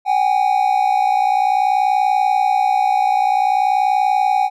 triangle tone pair together, 758 / 818.5 Hz, F#5 / G#5, +42 / -25 cents, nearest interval minor second, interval 133 cents, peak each -14 dBFS, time 0.05-4.5 s, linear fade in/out 50 ms, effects none

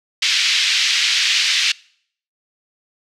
pink band-pass noise, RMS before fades -17 dBFS, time 0.22-1.72 s, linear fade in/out 5 ms, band 2200 to 5400 Hz, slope 24 dB/octave, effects noise-tail reverb RT60 0.6 s tail -24 dB re dry

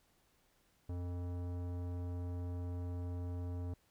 sine tone with tanh clipping, 88.4 Hz, F2, 22 cents sharp, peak -40 dBFS, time 0.89-3.74 s, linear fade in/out 5 ms, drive 17 dB, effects pink hiss -73 dBFS RMS until 3.9 s

